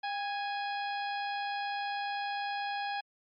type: harmonic tone with a mistuned harmonic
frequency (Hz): 830.6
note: G#5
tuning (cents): 0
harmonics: 1 / 2 / 3 / 4 / 5 / 6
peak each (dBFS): -34 / -40 / -44 / -46 / -48 / -50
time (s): 0.03-3.01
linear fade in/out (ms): 10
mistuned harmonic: 1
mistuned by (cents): -53
effects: Opus 48 kbps